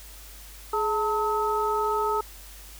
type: tone cluster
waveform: sine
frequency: 421.8 / 893 / 1283 Hz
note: G#4 / A5 / E6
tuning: +27 / +25 / -47 cents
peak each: -27 dBFS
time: 0.73-2.21 s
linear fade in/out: 5 ms
effects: added 50 Hz sine -45 dBFS peak until 2.79 s + white hiss -47 dBFS RMS until 2.79 s